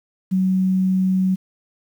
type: tone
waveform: sine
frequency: 187.5 Hz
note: F#3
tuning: 23 cents sharp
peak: -15 dBFS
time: 0.31-1.36 s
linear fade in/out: 20 ms
effects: 8-bit